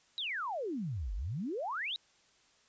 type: exponential two-way sweep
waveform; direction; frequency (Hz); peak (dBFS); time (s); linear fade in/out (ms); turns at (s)
sine; down then up; 4000 to 44 to 4000; -34; 0.18-1.96; 0; 1.14
effects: white hiss -67 dBFS RMS until 2.68 s + resampled to 16000 Hz